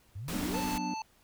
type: exponential sweep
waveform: sine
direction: up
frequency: 87.7 to 569 Hz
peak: -37 dBFS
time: 0.15-0.6 s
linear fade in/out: 10 ms
type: noise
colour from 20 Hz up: pink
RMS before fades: -38 dBFS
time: 0.28-0.78 s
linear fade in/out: 2 ms
type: chord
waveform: triangle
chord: B minor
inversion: second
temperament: just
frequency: 185.21 / 246.9 / 296.3 Hz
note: F#3 / B3 / D4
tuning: +2 / 0 / +15 cents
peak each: -36 dBFS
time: 0.33-0.94 s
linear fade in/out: 2 ms
type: harmonic tone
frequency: 880 Hz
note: A5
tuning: in tune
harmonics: 1 / 3 / 5 / 7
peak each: -35 / -45 / -47 / -49 dBFS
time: 0.54-1.02 s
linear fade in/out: 2 ms
effects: pink hiss -65 dBFS RMS until 1.23 s